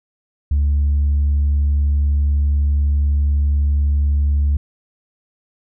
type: tone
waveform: sine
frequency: 72 Hz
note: D2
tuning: 34 cents flat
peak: -11 dBFS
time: 0.51-4.57 s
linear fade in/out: 5 ms
effects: tanh soft clip ceiling -11 dBFS